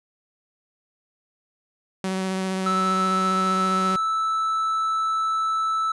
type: tone with vibrato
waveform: sawtooth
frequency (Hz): 188.9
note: F#3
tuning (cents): +36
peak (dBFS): -20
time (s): 2.04-3.96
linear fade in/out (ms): 2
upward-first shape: sine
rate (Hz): 15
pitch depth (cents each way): 12
type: tone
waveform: triangle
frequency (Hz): 1314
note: E6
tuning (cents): -6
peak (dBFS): -19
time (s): 2.66-5.92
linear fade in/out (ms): 5
effects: resampled to 24000 Hz